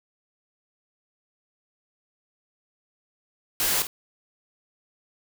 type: noise with echo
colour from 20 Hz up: white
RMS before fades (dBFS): -24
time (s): 3.6-3.82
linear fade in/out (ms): 0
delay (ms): 49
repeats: 1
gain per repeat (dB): -10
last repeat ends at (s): 3.869
effects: none